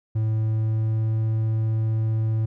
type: tone with pitch glide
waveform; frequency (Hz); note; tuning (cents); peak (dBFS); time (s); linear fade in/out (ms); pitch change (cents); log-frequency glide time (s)
triangle; 109.7 to 110.59; A2 to A2; -5 to +9; -18; 0.15-2.46; 10; +14; 0.35-1.21
effects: none